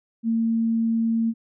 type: tone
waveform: sine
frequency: 227.3 Hz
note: A#3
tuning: 43 cents flat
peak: -19 dBFS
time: 0.23-1.34 s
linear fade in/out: 50 ms
effects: none